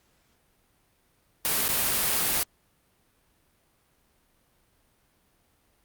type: noise with dropouts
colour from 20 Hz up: white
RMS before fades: -25 dBFS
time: 1.45-2.43 s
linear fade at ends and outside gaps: 0 ms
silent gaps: 1.681-1.689 s
effects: pink hiss -67 dBFS RMS until 5.84 s + Opus 48 kbps